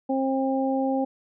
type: harmonic tone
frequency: 266.8 Hz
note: C4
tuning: 34 cents sharp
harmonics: 1 / 2 / 3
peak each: -24 / -27 / -29 dBFS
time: 0.09-1.05 s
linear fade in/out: 10 ms
effects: none